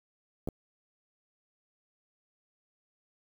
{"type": "clicks", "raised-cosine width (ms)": 2, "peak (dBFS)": [-21, -21], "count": 2, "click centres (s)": [0.475, 0.487], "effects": ["8-bit"]}